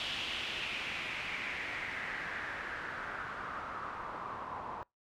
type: noise with low-pass filter sweep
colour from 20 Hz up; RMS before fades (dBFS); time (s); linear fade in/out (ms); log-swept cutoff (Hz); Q
white; -40; 0-4.83; 0; 3200 to 970; 3.6
effects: noise-tail reverb RT60 0.2 s tail -26 dB re dry